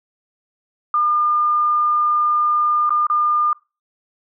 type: tone with dropouts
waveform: sine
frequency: 1207 Hz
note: D6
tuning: 47 cents sharp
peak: -14 dBFS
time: 0.94-3.53 s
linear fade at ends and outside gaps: 2 ms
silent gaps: 2.894-2.905 / 3.068-3.099 s
effects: noise-tail reverb RT60 0.3 s tail -25 dB re dry